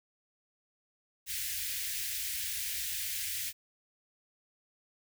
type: band-stop noise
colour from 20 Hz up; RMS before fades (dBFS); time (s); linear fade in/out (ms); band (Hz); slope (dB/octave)
white; -36; 1.26-3.53; 50; 100 to 1700; 48
effects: none